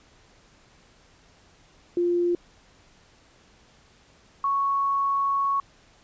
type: tone pair in turn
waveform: sine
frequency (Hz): 349.2 / 1108.6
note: F4 / C#6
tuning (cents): 0 / 0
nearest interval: octave + minor sixth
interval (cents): 2000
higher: second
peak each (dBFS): -20 / -21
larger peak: first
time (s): 1.97-2.35 / 4.44-5.6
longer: second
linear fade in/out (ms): 2
effects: pink hiss -57 dBFS RMS until 6.03 s + resampled to 16000 Hz